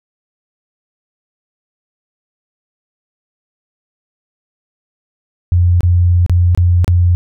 sine tone with dropouts, 88.1 Hz, F2, 16 cents sharp, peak -7 dBFS, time 5.52-7.15 s, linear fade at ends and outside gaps 0 ms, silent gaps 5.807-5.832 / 6.263-6.296 / 6.549-6.575 / 6.845-6.879 s, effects none

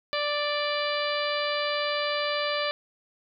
harmonic tone with a mistuned harmonic, 587.3 Hz, D5, in tune, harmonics 1 / 2 / 3 / 4 / 5 / 6 / 7 / 8, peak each -29 / -32 / -34 / -35 / -36 / -37 / -37 / -38 dBFS, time 0.13-2.71 s, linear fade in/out 0 ms, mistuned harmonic 7, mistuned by -23 cents, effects none

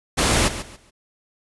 pink noise with echo, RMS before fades -18 dBFS, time 0.17-0.49 s, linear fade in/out 20 ms, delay 140 ms, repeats 3, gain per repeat -12 dB, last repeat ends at 0.91 s, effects resampled to 24000 Hz

